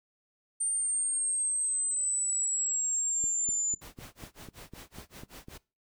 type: linear sweep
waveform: sine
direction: down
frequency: 8870 to 7040 Hz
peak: -27 dBFS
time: 0.6-3.75 s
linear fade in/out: 10 ms
type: click train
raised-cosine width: 3 ms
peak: -31 dBFS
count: 10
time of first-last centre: 3.24-5.484 s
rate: 4.01 Hz
type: noise with tremolo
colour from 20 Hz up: pink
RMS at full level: -46 dBFS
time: 3.81-5.58 s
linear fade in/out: 10 ms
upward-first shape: sine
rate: 5.3 Hz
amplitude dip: 100%
effects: noise-tail reverb RT60 0.3 s tail -22 dB re dry